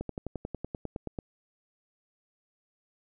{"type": "slowing click train", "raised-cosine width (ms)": 2, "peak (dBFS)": -21, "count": 13, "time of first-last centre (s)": [0.01, 1.188], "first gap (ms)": 83, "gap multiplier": 1.03, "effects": []}